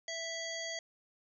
harmonic tone, 659.3 Hz, E5, in tune, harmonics 1 / 3 / 5 / 7 / 9 / 10, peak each -43 / -42 / -45 / -45 / -53 / -45 dBFS, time 0.08-0.79 s, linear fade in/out 2 ms, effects none

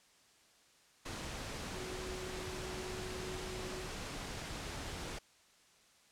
sine tone in noise, 370 Hz, F#4, in tune, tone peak -45 dBFS, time 1.74-3.87 s, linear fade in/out 10 ms, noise pink, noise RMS -43 dBFS, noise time 1.05-5.19 s, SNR -5 dB, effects white hiss -66 dBFS RMS until 6.11 s + low-pass 8000 Hz 12 dB/octave

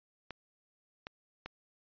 clicks, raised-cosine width 0.3 ms, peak -25 dBFS, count 3, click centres 0.307 / 1.069 / 1.46 s, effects resampled to 11025 Hz

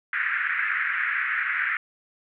white band-pass noise, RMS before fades -26 dBFS, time 0.13-1.77 s, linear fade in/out 2 ms, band 1400 to 2100 Hz, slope 48 dB/octave, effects none

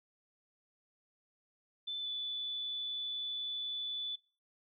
sine tone with pitch glide, 3520 to 3476 Hz, A7 to A7, 0 to -22 cents, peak -36 dBFS, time 1.87-4.16 s, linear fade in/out 10 ms, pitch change -22 cents, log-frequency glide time 2.01-2.07 s, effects noise-tail reverb RT60 0.4 s tail -22 dB re dry

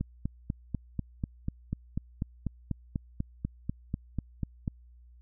click train, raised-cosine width 5 ms, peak -18 dBFS, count 20, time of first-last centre 0.01-4.678 s, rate 4.07 Hz, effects added 60 Hz sine -52 dBFS peak until 5.21 s

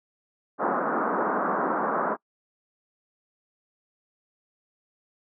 white band-pass noise, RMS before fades -26 dBFS, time 0.58-2.17 s, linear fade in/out 50 ms, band 190 to 1400 Hz, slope 48 dB/octave, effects noise-tail reverb RT60 0.1 s tail -25 dB re dry

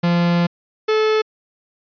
45% pulse tone pair in turn, 172.8 / 433.7 Hz, F3 / A4, -18 / -25 cents, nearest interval octave + major third, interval 1593 cents, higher second, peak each -14 dBFS, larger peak neither, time 0.03-0.47 / 0.88-1.22 s, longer first, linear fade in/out 10 ms, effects resampled to 11025 Hz

